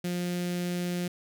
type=tone with notch filter; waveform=sawtooth; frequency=176.9 Hz; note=F3; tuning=23 cents sharp; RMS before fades=-31 dBFS; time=0.04-1.08 s; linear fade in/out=5 ms; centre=1000 Hz; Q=0.81; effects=none